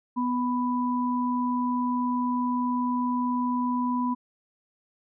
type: tone pair together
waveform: sine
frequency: 247.7 / 990.8 Hz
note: B3 / B5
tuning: +5 / +5 cents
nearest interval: 2 octaves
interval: 2400 cents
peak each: -25 / -28 dBFS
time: 0.16-4.15 s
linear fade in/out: 20 ms
effects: none